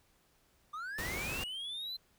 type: linear sweep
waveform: triangle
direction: up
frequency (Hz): 1174.7 to 4108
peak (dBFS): -37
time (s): 0.73-1.97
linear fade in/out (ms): 10
type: noise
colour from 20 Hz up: pink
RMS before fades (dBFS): -40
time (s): 0.98-1.44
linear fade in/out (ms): 5
effects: pink hiss -70 dBFS RMS until 2.18 s